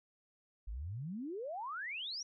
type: exponential sweep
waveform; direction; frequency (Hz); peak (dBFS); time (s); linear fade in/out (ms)
sine; up; 47.1 to 5920; -39; 0.67-2.23; 10
effects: none